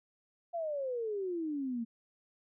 sine exponential sweep, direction down, 698.5 to 224.8 Hz, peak -33 dBFS, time 0.53-1.85 s, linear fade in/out 20 ms, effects none

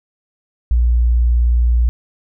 sine tone, 59.4 Hz, A#1, 33 cents sharp, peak -10 dBFS, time 0.71-1.89 s, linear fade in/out 0 ms, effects none

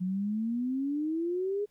sine exponential sweep, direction up, 179.4 to 419.8 Hz, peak -28 dBFS, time 0-1.66 s, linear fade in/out 20 ms, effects pink hiss -73 dBFS RMS until 1.7 s

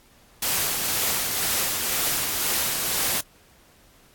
white noise with tremolo, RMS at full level -23 dBFS, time 0.42-3.21 s, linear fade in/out 5 ms, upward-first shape triangle, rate 2 Hz, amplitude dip 35%, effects pink hiss -56 dBFS RMS until 4.14 s + AAC 64 kbps

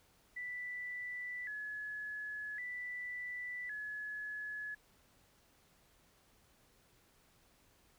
sine tone with vibrato, 1833 Hz, A#6, 30 cents flat, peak -40 dBFS, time 0.36-4.75 s, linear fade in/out 10 ms, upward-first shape square, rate 0.45 Hz, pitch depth 130 cents each way, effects pink hiss -69 dBFS RMS until 7.98 s

